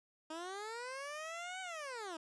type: linear two-way sweep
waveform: 15% pulse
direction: up then down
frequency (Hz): 308.5 to 761 to 308.5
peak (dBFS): -36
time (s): 0.3-2.17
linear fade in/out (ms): 5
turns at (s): 1.61
effects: resampled to 22050 Hz